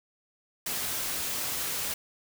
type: noise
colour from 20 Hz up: white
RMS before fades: -32 dBFS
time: 0.66-1.94 s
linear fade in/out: 5 ms
effects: none